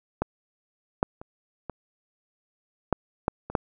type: clicks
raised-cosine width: 1 ms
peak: -10 / -7 / -26 / -19 / -7 / -8 / -22 / -6 dBFS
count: 8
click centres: 0.22 / 1.029 / 1.215 / 1.697 / 2.927 / 3.281 / 3.5 / 3.552 s
effects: none